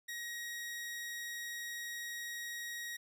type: tone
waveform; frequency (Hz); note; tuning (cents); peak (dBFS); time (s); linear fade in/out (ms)
sawtooth; 1892; A#6; +25; -37; 0.08-2.97; 10
effects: none